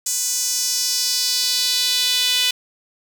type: tone with high-pass filter sweep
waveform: sawtooth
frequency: 497 Hz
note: B4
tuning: 11 cents sharp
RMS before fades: -20 dBFS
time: 0.06-2.51 s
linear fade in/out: 5 ms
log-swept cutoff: 6900 to 3200 Hz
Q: 2.8
effects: none